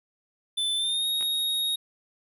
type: tone with pitch glide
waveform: square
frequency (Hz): 3520 to 3751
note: A7 to A#7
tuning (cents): 0 to +10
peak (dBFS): -25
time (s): 0.57-1.76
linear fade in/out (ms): 10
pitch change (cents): +110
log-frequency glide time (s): 0.76-1.07
type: clicks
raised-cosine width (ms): 0.3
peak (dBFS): -25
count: 2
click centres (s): 1.21 / 1.226
effects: none